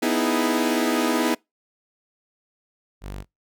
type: chord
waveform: sawtooth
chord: E major seventh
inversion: second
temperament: equal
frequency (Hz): 246.9 / 311.1 / 329.6 / 415.3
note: B3 / D#4 / E4 / G#4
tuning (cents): 0 / 0 / 0 / 0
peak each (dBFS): -20 / -21 / -22 / -24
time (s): 0.02-1.35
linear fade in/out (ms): 10
type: tone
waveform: sawtooth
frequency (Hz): 49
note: G1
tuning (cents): 0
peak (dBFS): -28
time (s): 3.01-3.25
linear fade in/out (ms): 50
effects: noise-tail reverb RT60 0.2 s tail -26 dB re dry